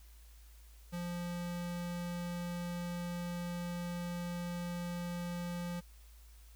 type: tone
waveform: square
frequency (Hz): 174.61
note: F3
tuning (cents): 0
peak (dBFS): -38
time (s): 0.92-5.81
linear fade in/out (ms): 20
effects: added 55 Hz sine -54 dBFS peak until 6.55 s + white hiss -65 dBFS RMS until 6.55 s